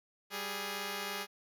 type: tone pair together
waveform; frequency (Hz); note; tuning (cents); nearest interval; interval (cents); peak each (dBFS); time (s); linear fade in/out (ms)
5% pulse; 196 / 415.3; G3 / G#4; 0 / 0; octave + minor second; 1300; -30 / -27; 0.3-1.27; 50
effects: none